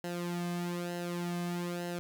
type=tone with flanger; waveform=sawtooth; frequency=174.61 Hz; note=F3; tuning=in tune; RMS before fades=-36 dBFS; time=0.04-1.99 s; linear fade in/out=0 ms; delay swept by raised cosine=0.85 to 2.15 ms; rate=1.1 Hz; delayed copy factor=-0.7; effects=none